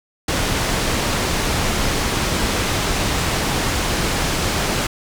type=low-pass noise; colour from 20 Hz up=pink; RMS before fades=-20 dBFS; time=0.28-4.87 s; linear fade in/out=5 ms; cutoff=8300 Hz; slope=12 dB/octave; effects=none